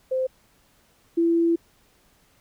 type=tone pair in turn; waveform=sine; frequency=519 / 335.5 Hz; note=C5 / E4; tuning=-14 / +31 cents; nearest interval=minor sixth; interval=755 cents; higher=first; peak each=-21 / -17 dBFS; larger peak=second; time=0.11-0.27 / 1.17-1.56 s; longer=second; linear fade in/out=10 ms; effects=pink hiss -61 dBFS RMS until 2.4 s